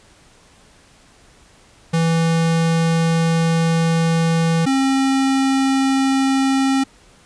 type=tone pair in turn; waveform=square; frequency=164.81 / 268.7 Hz; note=E3 / C4; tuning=0 / +46 cents; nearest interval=minor sixth; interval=846 cents; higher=second; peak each=-15 dBFS; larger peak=neither; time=1.93-4.66 / 4.66-6.84 s; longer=first; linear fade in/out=10 ms; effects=pink hiss -50 dBFS RMS until 7.25 s + resampled to 22050 Hz